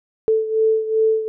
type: beating tone pair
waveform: sine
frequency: 440 / 442.6 Hz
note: A4 / A4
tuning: 0 / +10 cents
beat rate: 2.6 Hz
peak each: -16 / -21 dBFS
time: 0.28-1.28 s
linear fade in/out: 0 ms
effects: none